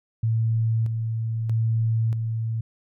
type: tone with tremolo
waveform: sine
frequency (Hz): 112.8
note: A2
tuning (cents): +44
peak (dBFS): -19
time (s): 0.23-2.61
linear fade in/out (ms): 5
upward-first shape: square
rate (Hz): 0.79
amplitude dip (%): 40
effects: none